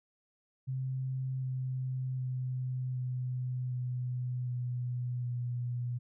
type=tone with pitch steps; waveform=sine; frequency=130.81 / 129.31 / 127.82 / 126.35 / 124.9 / 123.47 / 122.05 Hz; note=C3 / C3 / C3 / B2 / B2 / B2 / B2; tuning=0 / -20 / -40 / +40 / +20 / 0 / -20 cents; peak=-32 dBFS; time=0.67-5.99 s; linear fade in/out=20 ms; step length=760 ms; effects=none